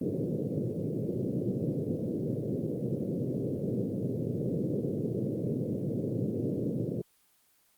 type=band-pass noise; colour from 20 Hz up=pink; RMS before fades=-32 dBFS; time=0.01-7.02 s; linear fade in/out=5 ms; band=110 to 510 Hz; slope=48 dB/octave; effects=white hiss -67 dBFS RMS until 7.77 s + Opus 24 kbps